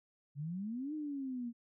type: exponential two-way sweep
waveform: sine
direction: up then down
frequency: 137.2 to 311.1 to 231.4 Hz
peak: -37 dBFS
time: 0.35-1.53 s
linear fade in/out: 50 ms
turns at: 0.94 s
effects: none